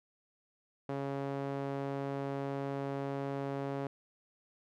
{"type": "tone with band-pass filter", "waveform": "sawtooth", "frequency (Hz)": 138.59, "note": "C#3", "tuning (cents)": 0, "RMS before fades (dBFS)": -37, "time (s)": [0.89, 3.87], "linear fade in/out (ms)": 2, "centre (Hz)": 510, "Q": 0.89, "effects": []}